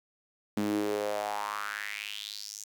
sawtooth tone with high-pass filter sweep, 103.83 Hz, G#2, in tune, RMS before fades -34 dBFS, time 0.57-2.64 s, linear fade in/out 0 ms, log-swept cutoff 230 to 6800 Hz, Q 4.6, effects 10-bit

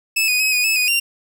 sawtooth tone with pitch steps, 2612 / 2481 / 2552 / 2473 / 2601 / 2480 / 2771 Hz, E7 / D#7 / D#7 / D#7 / E7 / D#7 / F7, -17 / -6 / +43 / -11 / -24 / -6 / -14 cents, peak -12 dBFS, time 0.16-1 s, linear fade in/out 10 ms, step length 120 ms, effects none

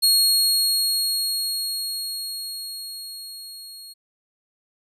sawtooth tone with level ramp, 4298 Hz, C8, 46 cents sharp, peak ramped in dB -11 to -36 dBFS, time 0.02-3.94 s, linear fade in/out 20 ms, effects resampled to 32000 Hz

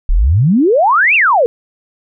sine exponential two-way sweep, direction up then down, 31.91 to 2794 to 444.8 Hz, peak -7 dBFS, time 0.09-1.46 s, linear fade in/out 0 ms, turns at 1.15 s, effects none

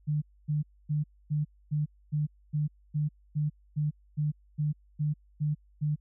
sine tone bursts, 149.9 Hz, D3, 36 cents sharp, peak -25 dBFS, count 15, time 0.07-5.96 s, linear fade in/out 20 ms, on 150 ms, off 260 ms, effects added 50 Hz sine -58 dBFS peak until 6 s

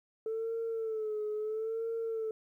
sine tone with vibrato, 440 Hz, A4, in tune, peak -31 dBFS, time 0.26-2.31 s, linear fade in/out 2 ms, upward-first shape sine, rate 0.75 Hz, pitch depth 65 cents each way, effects tanh soft clip ceiling -29 dBFS + 12-bit

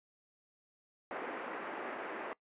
pink band-pass noise, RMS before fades -42 dBFS, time 1.11-2.33 s, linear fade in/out 0 ms, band 300 to 2100 Hz, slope 24 dB/octave, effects noise-tail reverb RT60 0.1 s tail -21 dB re dry + resampled to 8000 Hz

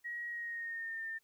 sine tone with pitch glide, 1900 to 1803.8 Hz, A#6 to A6, +33 to +43 cents, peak -38 dBFS, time 0.04-1.19 s, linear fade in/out 20 ms, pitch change -90 cents, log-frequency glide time 0.28-1.03 s, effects white hiss -75 dBFS RMS until 1.23 s

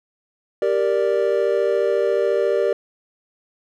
triangle chord, G minor, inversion none, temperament equal, 392 / 466.2 / 587.3 Hz, G4 / Bb4 / D5, 0 / 0 / 0 cents, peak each -19 dBFS, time 0.62-2.73 s, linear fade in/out 2 ms, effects none

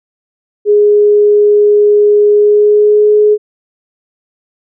sine tone with pitch glide, 415.3 to 421.1 Hz, G#4 to G#4, 0 to +24 cents, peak -4 dBFS, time 0.65-3.38 s, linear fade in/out 50 ms, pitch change +24 cents, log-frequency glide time 2.32-3.13 s, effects none

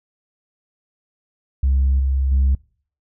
sine tone with level steps, 67.1 Hz, C2, 44 cents sharp, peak -12 / -15 / -11 dBFS, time 1.63-2.55 s, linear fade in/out 5 ms, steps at 1.99 / 2.31 s, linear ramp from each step 10 ms, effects noise-tail reverb RT60 0.5 s tail -25 dB re dry + tanh soft clip ceiling -11 dBFS

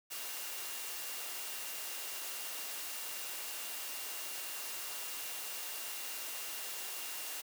sine tone in noise, 2787 Hz, F7, 4 cents flat, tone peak -52 dBFS, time 0.1-7.42 s, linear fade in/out 20 ms, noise white, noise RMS -42 dBFS, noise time 0.1-7.42 s, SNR -13 dB, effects high-pass 400 Hz 12 dB/octave

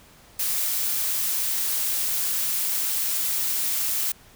blue noise, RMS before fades -25 dBFS, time 0.39-4.12 s, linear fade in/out 5 ms, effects pink hiss -52 dBFS RMS until 4.35 s

